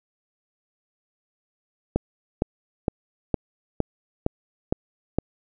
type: click train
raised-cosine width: 2 ms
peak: -7 dBFS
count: 8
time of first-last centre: 1.96-5.186 s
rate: 2.17 Hz
effects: none